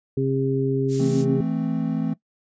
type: harmonic tone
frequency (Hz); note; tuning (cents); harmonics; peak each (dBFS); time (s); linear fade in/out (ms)
134.5; C3; +48; 1 / 2 / 3; -23 / -25 / -24; 0.17-1.41; 5
type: noise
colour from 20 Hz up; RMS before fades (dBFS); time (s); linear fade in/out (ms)
violet; -29; 0.88-1.26; 50
type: chord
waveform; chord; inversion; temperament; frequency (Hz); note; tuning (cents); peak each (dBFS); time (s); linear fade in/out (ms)
triangle; A minor; second; equal; 164.81 / 220 / 261.6; E3 / A3 / C4; 0 / 0 / 0; -24; 0.99-2.14; 10
effects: noise-tail reverb RT60 0.1 s tail -19 dB re dry + resampled to 16000 Hz